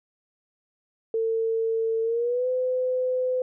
sine tone with pitch glide, 450.1 to 508.1 Hz, A4 to B4, +39 to +49 cents, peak -22 dBFS, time 1.14-3.42 s, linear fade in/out 2 ms, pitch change +210 cents, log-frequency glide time 2.03-2.48 s, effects none

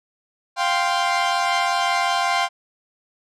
sawtooth chord, F suspended second, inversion none, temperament equal, 698.5 / 784 / 1046.5 Hz, F5 / G5 / C6, 0 / 0 / 0 cents, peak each -19 dBFS, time 0.56-2.49 s, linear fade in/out 50 ms, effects low-pass 6000 Hz 12 dB/octave

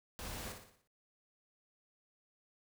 pink noise with echo, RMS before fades -45 dBFS, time 0.19-0.52 s, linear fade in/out 0 ms, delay 59 ms, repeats 6, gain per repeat -6 dB, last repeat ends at 0.874 s, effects none

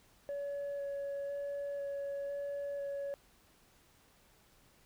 sine tone with vibrato, 564 Hz, C#5, 30 cents sharp, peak -34 dBFS, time 0.29-3.14 s, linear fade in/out 0 ms, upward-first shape square, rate 1 Hz, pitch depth 9 cents each way, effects tanh soft clip ceiling -35 dBFS + pink hiss -66 dBFS RMS until 4.85 s

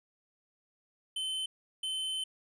square tone bursts at uneven times, 3066 Hz, G7, 39 cents flat, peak -33 dBFS, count 2, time 1.16-1.46 / 1.83-2.24 s, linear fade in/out 5 ms, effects resampled to 22050 Hz

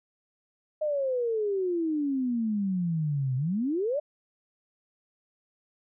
sine exponential two-way sweep, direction down then up, 622.3 to 125.8 to 621 Hz, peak -25 dBFS, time 0.81-4 s, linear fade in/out 10 ms, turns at 3.36 s, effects none

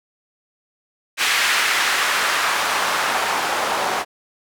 white noise with band-pass filter sweep, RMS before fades -20 dBFS, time 1.17-4.05 s, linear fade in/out 50 ms, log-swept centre 2000 to 720 Hz, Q 1.2, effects none

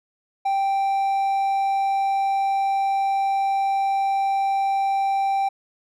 triangle tone, 784 Hz, G5, in tune, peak -17 dBFS, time 0.45-5.49 s, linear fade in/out 10 ms, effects none

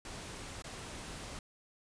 pink noise with dropouts, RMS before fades -45 dBFS, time 0.05-1.39 s, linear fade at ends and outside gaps 2 ms, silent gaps 0.622-0.641 s, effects resampled to 22050 Hz

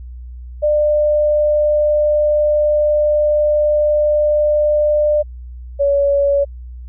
sine tone pair in turn, 598 / 564.4 Hz, D5 / C#5, +31 / +31 cents, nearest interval minor second, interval 100 cents, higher first, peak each -11 dBFS, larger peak neither, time 0.62-5.23 / 5.79-6.45 s, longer first, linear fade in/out 20 ms, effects added 61 Hz sine -29 dBFS peak until 6.88 s

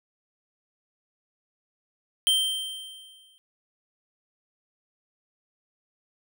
square tone with exponential decay, 3136 Hz, G7, in tune, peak -18 dBFS, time 2.27-3.38 s, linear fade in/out 0 ms, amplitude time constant 240 ms, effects none

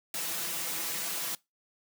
white noise with comb filter, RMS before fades -34 dBFS, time 0.14-1.35 s, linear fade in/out 2 ms, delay 6 ms, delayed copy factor +0.95, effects noise-tail reverb RT60 0.2 s tail -22 dB re dry + high-pass 150 Hz 12 dB/octave

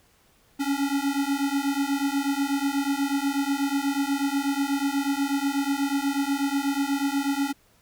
square beating tone pair, 275.2 / 283.4 Hz, C#4 / C#4, -12 / +38 cents, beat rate 8.2 Hz, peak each -27 dBFS, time 0.59-7.53 s, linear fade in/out 20 ms, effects pink hiss -61 dBFS RMS until 7.81 s

